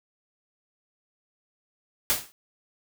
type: noise with exponential decay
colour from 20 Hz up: white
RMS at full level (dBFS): -20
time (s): 2.1-2.32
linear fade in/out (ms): 0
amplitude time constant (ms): 47
effects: none